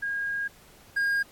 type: tone pair in turn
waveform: sine / triangle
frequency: 1629 / 1623.2 Hz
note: G#6 / G#6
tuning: -34 / -40 cents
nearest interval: unison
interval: 6 cents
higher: first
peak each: -27 / -21 dBFS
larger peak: second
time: 0.02-0.48 / 0.96-1.23 s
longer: first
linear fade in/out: 10 ms
effects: pink hiss -55 dBFS RMS until 1.31 s + AAC 64 kbps